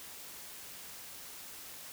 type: silence
effects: white hiss -48 dBFS RMS until 1.92 s